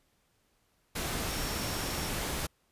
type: tone in noise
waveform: sine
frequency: 5500 Hz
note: F8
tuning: 27 cents flat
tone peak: -44 dBFS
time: 1.29-2.1 s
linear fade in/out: 10 ms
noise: pink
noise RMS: -34 dBFS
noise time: 0.95-2.47 s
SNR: -13 dB
effects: pink hiss -72 dBFS RMS until 2.71 s + resampled to 32000 Hz